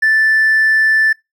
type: tone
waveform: triangle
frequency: 1760 Hz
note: A6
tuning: in tune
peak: -6 dBFS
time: 0.02-1.13 s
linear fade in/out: 10 ms
effects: noise-tail reverb RT60 0.2 s tail -26 dB re dry + tanh soft clip ceiling -5 dBFS